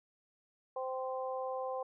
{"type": "harmonic tone", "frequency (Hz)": 259.8, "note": "C4", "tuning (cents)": -12, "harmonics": [2, 3, 4], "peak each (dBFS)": [-37, -41, -43], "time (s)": [0.76, 1.83], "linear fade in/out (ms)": 5, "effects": []}